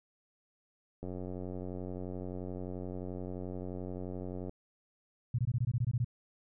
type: click train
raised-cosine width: 2 ms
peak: -28 dBFS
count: 318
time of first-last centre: 1.03-4.494 s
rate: 91.5 Hz
type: tone bursts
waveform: sine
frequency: 120.7 Hz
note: B2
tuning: 39 cents flat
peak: -27 dBFS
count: 11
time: 5.34-6.046 s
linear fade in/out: 5 ms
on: 46 ms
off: 20 ms
effects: none